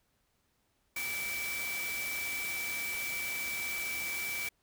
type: tone in noise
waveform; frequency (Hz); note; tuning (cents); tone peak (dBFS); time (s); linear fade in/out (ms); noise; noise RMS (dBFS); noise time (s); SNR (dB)
sine; 2311; D7; -28; -35; 0.96-4.49; 5; white; -40; 0.96-4.49; +2
effects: pink hiss -75 dBFS RMS until 4.62 s